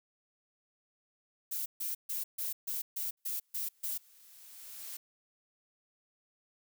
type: noise bursts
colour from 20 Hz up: violet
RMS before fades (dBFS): -36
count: 9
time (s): 1.51-3.98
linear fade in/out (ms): 10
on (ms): 150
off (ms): 140
type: noise with exponential growth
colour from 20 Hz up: blue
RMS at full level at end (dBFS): -42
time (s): 3.17-4.97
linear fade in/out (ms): 5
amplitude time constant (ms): 390
effects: none